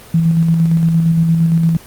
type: tone with tremolo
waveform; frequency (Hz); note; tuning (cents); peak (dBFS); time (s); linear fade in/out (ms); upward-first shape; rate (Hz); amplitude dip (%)
sine; 164.81; E3; 0; -8; 0.14-1.77; 5; square; 8.7; 30
effects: pink hiss -38 dBFS RMS until 1.86 s + Opus 24 kbps